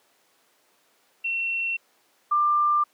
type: tone pair in turn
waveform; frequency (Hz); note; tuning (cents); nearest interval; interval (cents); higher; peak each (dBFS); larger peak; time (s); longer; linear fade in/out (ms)
sine; 2715 / 1190; F7 / D6; -50 / +22; octave + major second; 1428; first; -24 / -18; second; 1.24-1.77 / 2.31-2.84; neither; 10
effects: pink hiss -63 dBFS RMS until 2.93 s + high-pass 400 Hz 12 dB/octave